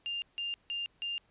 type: tone bursts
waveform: sine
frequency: 2800 Hz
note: F7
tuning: 4 cents sharp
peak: -33 dBFS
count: 4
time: 0.06-1.18 s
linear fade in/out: 0 ms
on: 160 ms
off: 160 ms
effects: pink hiss -69 dBFS RMS until 1.3 s + resampled to 8000 Hz